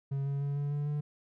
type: tone with pitch steps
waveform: triangle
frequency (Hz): 138 / 139.85 / 141.72 / 143.61 / 145.53 / 147.48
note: C#3 / C#3 / C#3 / D3 / D3 / D3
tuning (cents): -7 / +16 / +39 / -38 / -15 / +8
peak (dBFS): -28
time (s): 0.11-1.01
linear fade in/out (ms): 10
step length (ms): 150
effects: none